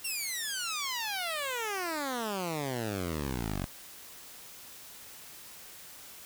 10% pulse exponential sweep, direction down, 2800 to 43.65 Hz, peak -24 dBFS, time 0.04-3.66 s, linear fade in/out 10 ms, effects white hiss -49 dBFS RMS until 6.25 s

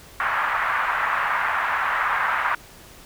pink band-pass noise, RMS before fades -23 dBFS, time 0.2-2.55 s, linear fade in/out 2 ms, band 970 to 1800 Hz, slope 24 dB/octave, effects pink hiss -46 dBFS RMS until 3.05 s

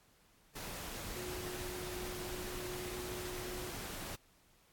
sine tone in noise, 362.6 Hz, F#4, 35 cents flat, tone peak -44 dBFS, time 1.15-3.71 s, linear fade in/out 10 ms, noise pink, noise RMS -44 dBFS, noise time 0.55-4.16 s, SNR -3 dB, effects pink hiss -68 dBFS RMS until 4.72 s + AAC 64 kbps

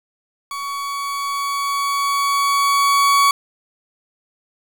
40% pulse tone with level ramp, 1125 Hz, C#6, 25 cents sharp, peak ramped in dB -24 to -10 dBFS, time 0.51-3.31 s, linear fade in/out 2 ms, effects 7-bit

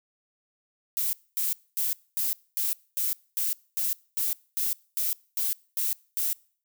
violet noise bursts, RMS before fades -27 dBFS, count 14, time 0.97-6.33 s, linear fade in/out 0 ms, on 160 ms, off 240 ms, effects noise-tail reverb RT60 0.5 s tail -25 dB re dry

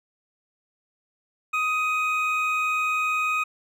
triangle tone pair together, 1253 / 2505 Hz, D#6 / D#7, +12 / +11 cents, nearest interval octave, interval 1199 cents, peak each -23 dBFS, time 1.53-3.44 s, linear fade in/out 10 ms, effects none

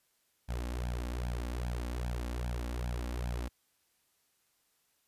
sawtooth tone with flanger, 60.3 Hz, B1, 41 cents flat, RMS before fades -36 dBFS, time 0.48-3.49 s, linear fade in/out 20 ms, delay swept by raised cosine 1.2 to 3.7 ms, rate 2.5 Hz, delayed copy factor +0.85, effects white hiss -74 dBFS RMS until 5.07 s + resampled to 32000 Hz

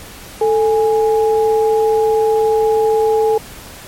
sine tone pair together, 440.9 / 829 Hz, A4 / G#5, +4 / -3 cents, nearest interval major seventh, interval 1093 cents, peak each -11 / -18 dBFS, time 0.41-3.38 s, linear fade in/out 5 ms, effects pink hiss -35 dBFS RMS until 3.87 s + MP3 64 kbps

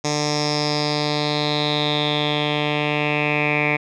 10% pulse tone with low-pass filter sweep, 148.7 Hz, D3, 22 cents sharp, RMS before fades -21 dBFS, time 0.04-3.77 s, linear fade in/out 10 ms, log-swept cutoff 6000 to 2300 Hz, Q 6.8, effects none

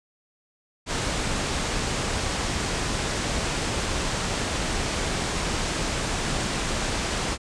pink low-pass noise, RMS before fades -27 dBFS, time 0.86-7.38 s, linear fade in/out 50 ms, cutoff 8900 Hz, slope 48 dB/octave, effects none

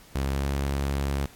sawtooth tone with pitch glide, 68 to 69.43 Hz, C#2 to C#2, -33 to +3 cents, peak -21 dBFS, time 0.15-1.26 s, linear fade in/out 5 ms, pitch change +36 cents, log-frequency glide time 0.29-0.44 s, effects pink hiss -52 dBFS RMS until 1.35 s + AAC 64 kbps

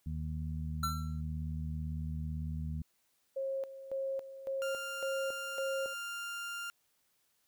harmonic tone, 78 Hz, D#2, 5 cents sharp, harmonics 1 / 2 / 3, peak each -37 / -39 / -46 dBFS, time 0.06-2.82 s, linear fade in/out 5 ms
square tone with exponential decay, 1349 Hz, E6, 40 cents sharp, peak -30 dBFS, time 0.83-1.21 s, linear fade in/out 5 ms, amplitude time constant 81 ms
sine tone with tremolo, 539 Hz, C#5, 49 cents flat, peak -33 dBFS, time 3.36-5.94 s, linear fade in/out 10 ms, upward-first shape square, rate 1.8 Hz, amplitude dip 75%
30% pulse tone, 1396.9 Hz, F6, in tune, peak -36 dBFS, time 4.62-6.7 s, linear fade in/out 0 ms
effects white hiss -75 dBFS RMS until 7.47 s

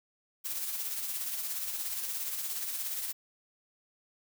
blue noise with tremolo, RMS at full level -34 dBFS, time 0.44-3.13 s, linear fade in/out 20 ms, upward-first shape sine, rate 17 Hz, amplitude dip 40%, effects none

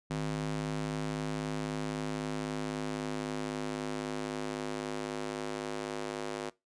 square tone with high-pass filter sweep, 51.91 Hz, G#1, in tune, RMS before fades -36 dBFS, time 0.1-6.5 s, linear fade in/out 10 ms, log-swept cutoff 170 to 370 Hz, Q 1.5, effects noise-tail reverb RT60 0.2 s tail -20 dB re dry + resampled to 22050 Hz

